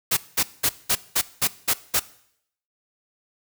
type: noise bursts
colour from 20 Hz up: white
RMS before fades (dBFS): -20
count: 8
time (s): 0.11-1.998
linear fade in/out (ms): 10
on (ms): 61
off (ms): 200
effects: noise-tail reverb RT60 0.7 s tail -19 dB re dry